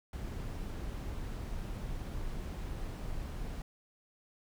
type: noise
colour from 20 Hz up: brown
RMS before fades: -39 dBFS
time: 0.13-3.62 s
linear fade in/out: 2 ms
effects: none